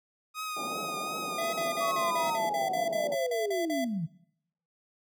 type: tone with vibrato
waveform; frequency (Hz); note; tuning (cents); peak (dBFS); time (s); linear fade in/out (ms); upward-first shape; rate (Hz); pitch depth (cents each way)
sawtooth; 1244.5; D#6; 0; -30; 0.34-2.39; 50; triangle; 2.7; 42
type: band-pass noise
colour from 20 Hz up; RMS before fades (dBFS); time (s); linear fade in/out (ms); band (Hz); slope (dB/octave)
white; -40; 0.56-3.15; 5; 150 to 850; 96
type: tone bursts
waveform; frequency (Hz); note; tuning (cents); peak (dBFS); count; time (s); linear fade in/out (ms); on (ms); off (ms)
square; 670; E5; +28; -31; 13; 1.38-3.846; 5; 150; 43
type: linear sweep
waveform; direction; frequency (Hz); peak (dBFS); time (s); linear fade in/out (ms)
sine; down; 1152 to 146.1; -29; 1.8-4.07; 20
effects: noise-tail reverb RT60 0.7 s tail -19 dB re dry